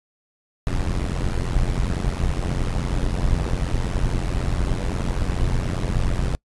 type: noise with amplitude modulation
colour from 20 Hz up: brown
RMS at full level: -18 dBFS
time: 0.67-6.35 s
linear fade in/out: 0 ms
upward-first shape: sine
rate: 89.5 Hz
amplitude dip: 90%
effects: noise-tail reverb RT60 0.1 s tail -26 dB re dry + resampled to 24000 Hz